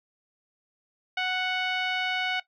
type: tone with low-pass filter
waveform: 10% pulse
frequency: 740 Hz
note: F#5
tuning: in tune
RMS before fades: -28 dBFS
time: 1.17-2.4 s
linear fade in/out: 5 ms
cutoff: 2800 Hz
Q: 1.2
effects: noise-tail reverb RT60 0.1 s tail -17 dB re dry